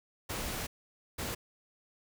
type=noise bursts at uneven times; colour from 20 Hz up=pink; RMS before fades=-37 dBFS; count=2; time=0.29-0.67 / 1.18-1.35 s; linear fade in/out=10 ms; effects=none